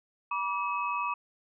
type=tone cluster; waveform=sine; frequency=969 / 1161 / 2567 Hz; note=B5 / D6 / E7; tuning=-33 / -20 / -47 cents; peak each=-33 / -31 / -36 dBFS; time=0.31-1.14 s; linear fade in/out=5 ms; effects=none